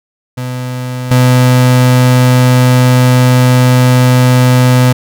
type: tone with level steps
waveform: 35% pulse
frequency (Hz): 126.1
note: B2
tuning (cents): +36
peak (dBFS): -15 / -3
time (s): 0.37-4.93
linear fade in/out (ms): 10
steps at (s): 1.11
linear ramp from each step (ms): 2
effects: none